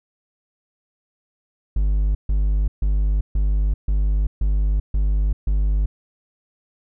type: tone bursts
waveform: triangle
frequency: 50.4 Hz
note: G1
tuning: 49 cents sharp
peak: -14 dBFS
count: 8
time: 1.76-5.86 s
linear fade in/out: 5 ms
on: 390 ms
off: 140 ms
effects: none